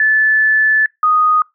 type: tone pair in turn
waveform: sine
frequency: 1741 / 1242.4 Hz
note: A6 / D#6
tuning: -19 / -3 cents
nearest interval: tritone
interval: 584 cents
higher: first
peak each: -9 dBFS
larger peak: neither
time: 0-0.86 / 1.03-1.42 s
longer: first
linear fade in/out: 2 ms
effects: noise-tail reverb RT60 0.2 s tail -25 dB re dry